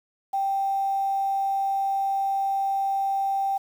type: tone with quantisation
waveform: sine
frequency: 784 Hz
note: G5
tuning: in tune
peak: -22 dBFS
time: 0.33-3.58 s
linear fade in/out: 10 ms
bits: 8
effects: none